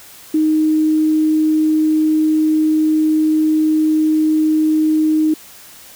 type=tone; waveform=sine; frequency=311.1 Hz; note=D#4; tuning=in tune; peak=-11 dBFS; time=0.34-5.34 s; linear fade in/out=5 ms; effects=white hiss -40 dBFS RMS until 5.95 s